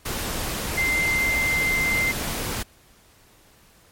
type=tone in noise; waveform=sine; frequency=2084 Hz; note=C7; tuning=7 cents flat; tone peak=-20 dBFS; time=0.77-2.12 s; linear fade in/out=10 ms; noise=pink; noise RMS=-28 dBFS; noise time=0.05-2.63 s; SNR=+5 dB; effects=pink hiss -55 dBFS RMS until 3.91 s + MP3 64 kbps